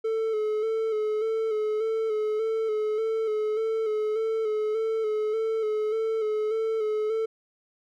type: tone with vibrato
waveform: triangle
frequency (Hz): 436.4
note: A4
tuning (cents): -14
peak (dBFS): -22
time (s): 0.04-7.26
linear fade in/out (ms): 10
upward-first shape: square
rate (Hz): 1.7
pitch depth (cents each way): 33
effects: none